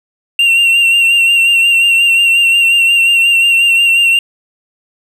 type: tone with vibrato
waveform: triangle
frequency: 2752 Hz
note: F7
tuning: 26 cents flat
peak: -5 dBFS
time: 0.39-4.19 s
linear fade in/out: 2 ms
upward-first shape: sine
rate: 5.6 Hz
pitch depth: 32 cents each way
effects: none